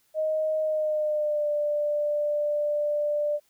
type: tone with pitch glide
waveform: sine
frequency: 624 to 591.4 Hz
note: D#5 to D5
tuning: +5 to +12 cents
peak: -23 dBFS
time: 0.14-3.4 s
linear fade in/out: 50 ms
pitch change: -93 cents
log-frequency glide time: 0.61-1.49 s
effects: white hiss -67 dBFS RMS until 3.49 s